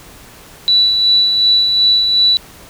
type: tone with tremolo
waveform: sine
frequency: 3951 Hz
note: B7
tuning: in tune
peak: -7 dBFS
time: 0.68-2.37 s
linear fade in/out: 0 ms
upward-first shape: sine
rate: 2.7 Hz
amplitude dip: 40%
effects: pink hiss -39 dBFS RMS until 2.69 s